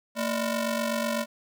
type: ring-modulated tone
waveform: sawtooth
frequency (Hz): 408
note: G#4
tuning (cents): -31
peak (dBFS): -19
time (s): 0.15-1.26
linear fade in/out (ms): 50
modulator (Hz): 180
effects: none